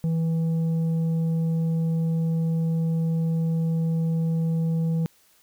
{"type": "tone with tanh clipping", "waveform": "sine", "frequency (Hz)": 163.4, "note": "E3", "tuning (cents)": -15, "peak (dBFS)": -22, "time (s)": [0.04, 5.06], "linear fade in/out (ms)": 0, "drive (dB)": 5, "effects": ["white hiss -60 dBFS RMS until 5.42 s"]}